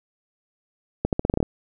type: accelerating click train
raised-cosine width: 2 ms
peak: -7 dBFS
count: 9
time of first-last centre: 1.05-1.428 s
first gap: 78 ms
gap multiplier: 0.85
effects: none